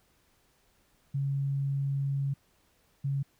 sine tone pair in turn, 138.59 / 138.59 Hz, C#3 / C#3, 0 / 0 cents, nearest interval unison, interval 0 cents, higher neither, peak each -27 dBFS, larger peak neither, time 1.14-2.34 / 3.04-3.23 s, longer first, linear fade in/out 10 ms, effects pink hiss -68 dBFS RMS until 3.39 s

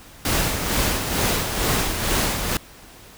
pink noise with tremolo, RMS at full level -20 dBFS, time 0.25-2.57 s, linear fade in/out 2 ms, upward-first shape sine, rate 2.2 Hz, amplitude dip 50%, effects pink hiss -45 dBFS RMS until 3.17 s

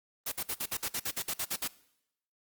white noise bursts, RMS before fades -33 dBFS, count 13, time 0.26-1.677 s, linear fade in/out 10 ms, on 61 ms, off 52 ms, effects noise-tail reverb RT60 0.8 s tail -20 dB re dry + Opus 24 kbps

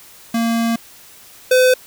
square tone pair in turn, 230.2 / 508.5 Hz, A#3 / C5, -22 / -50 cents, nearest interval octave + major second, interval 1372 cents, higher second, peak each -16 / -10 dBFS, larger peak second, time 0.34-0.76 / 1.51-1.74 s, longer first, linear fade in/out 5 ms, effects white hiss -43 dBFS RMS until 1.86 s

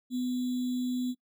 sine tone with sample-and-hold, 250.3 Hz, B3, 23 cents sharp, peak -28 dBFS, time 0.1-1.15 s, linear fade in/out 50 ms, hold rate 3675 Hz, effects noise-tail reverb RT60 0.1 s tail -21 dB re dry

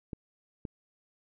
clicks, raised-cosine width 3 ms, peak -24 dBFS, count 2, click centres 0.132 / 0.652 s, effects none

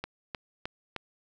click train, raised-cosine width 0.3 ms, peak -18 dBFS, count 4, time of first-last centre 0.04-0.963 s, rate 3.25 Hz, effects none

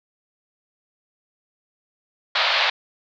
white band-pass noise, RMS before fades -20 dBFS, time 2.35-2.7 s, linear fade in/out 5 ms, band 570 to 4300 Hz, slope 48 dB/octave, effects none

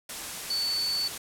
sine tone in noise, 4482 Hz, C#8, 18 cents sharp, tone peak -26 dBFS, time 0.5-1.08 s, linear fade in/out 5 ms, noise white, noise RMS -36 dBFS, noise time 0.09-1.18 s, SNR +7 dB, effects low-pass 12000 Hz 12 dB/octave

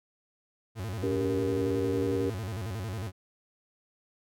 40% pulse tone with vibrato, 101.8 Hz, G#2, 34 cents flat, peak -32 dBFS, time 0.75-3.12 s, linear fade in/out 50 ms, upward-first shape square, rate 11 Hz, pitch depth 180 cents each way
sine chord, G diminished, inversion second, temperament just, 282.2 / 392 / 470.4 Hz, Db4 / G4 / Bb4, +31 / 0 / +16 cents, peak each -31 dBFS, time 1.03-2.3 s, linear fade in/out 5 ms
effects none

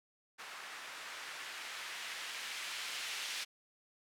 violet noise with low-pass filter sweep, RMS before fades -44 dBFS, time 0.38-3.45 s, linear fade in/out 20 ms, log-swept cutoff 1400 to 2800 Hz, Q 1, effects none

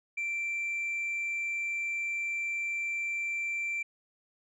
sine tone, 2349 Hz, D7, in tune, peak -28 dBFS, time 0.17-3.83 s, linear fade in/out 10 ms, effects tanh soft clip ceiling -29 dBFS

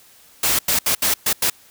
white noise bursts at uneven times, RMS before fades -18 dBFS, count 6, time 0.43-0.59 / 0.68-0.79 / 0.86-0.95 / 1.02-1.14 / 1.26-1.33 / 1.42-1.5 s, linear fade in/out 5 ms, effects white hiss -50 dBFS RMS until 1.7 s

